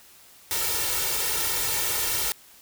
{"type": "noise with comb filter", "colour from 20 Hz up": "white", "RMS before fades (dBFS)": -26, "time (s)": [0.51, 2.32], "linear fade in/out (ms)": 0, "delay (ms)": 2.2, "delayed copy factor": 0.8, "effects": ["white hiss -52 dBFS RMS until 2.61 s"]}